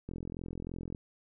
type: click train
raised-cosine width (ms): 3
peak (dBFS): -27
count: 38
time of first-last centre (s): 0.09-0.948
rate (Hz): 43.1
effects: none